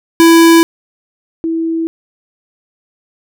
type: tone pair in turn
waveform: square / sine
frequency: 331.7 / 327.5 Hz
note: E4 / E4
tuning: +11 / -11 cents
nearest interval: unison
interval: 22 cents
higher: first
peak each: -4 / -13 dBFS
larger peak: first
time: 0.2-0.63 / 1.44-1.87 s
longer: neither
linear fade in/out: 0 ms
effects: none